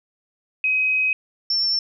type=tone pair in turn; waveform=sine; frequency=2529 / 5405 Hz; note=D#7 / E8; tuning=+28 / +42 cents; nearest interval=octave + minor second; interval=1314 cents; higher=second; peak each=-17 / -18 dBFS; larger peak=first; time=0.64-1.13 / 1.5-1.79 s; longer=first; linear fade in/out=2 ms; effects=none